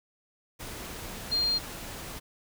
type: tone in noise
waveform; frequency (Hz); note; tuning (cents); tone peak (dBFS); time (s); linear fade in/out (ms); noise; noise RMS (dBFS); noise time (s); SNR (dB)
sine; 4200; C8; +6; -24; 1.31-1.59; 20; pink; -40; 0.59-2.2; +13
effects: none